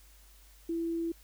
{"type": "tone", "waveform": "sine", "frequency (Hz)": 333.2, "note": "E4", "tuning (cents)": 19, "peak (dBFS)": -30, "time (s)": [0.69, 1.12], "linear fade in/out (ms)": 5, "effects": ["added 50 Hz sine -56 dBFS peak until 1.23 s", "white hiss -61 dBFS RMS until 1.23 s"]}